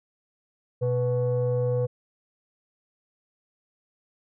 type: tone pair together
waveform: sine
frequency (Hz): 123.8 / 493.9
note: B2 / B4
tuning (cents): +5 / 0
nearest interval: 2 octaves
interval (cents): 2395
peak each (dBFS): -23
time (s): 0.81-1.87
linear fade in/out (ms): 20
effects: tanh soft clip ceiling -18 dBFS